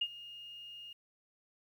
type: tone with ADSR envelope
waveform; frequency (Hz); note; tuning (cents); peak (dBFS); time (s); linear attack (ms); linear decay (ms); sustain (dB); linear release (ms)
sine; 2841; F7; +29; -28; 0.01-0.93; 7; 55; -18; 5
effects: 11-bit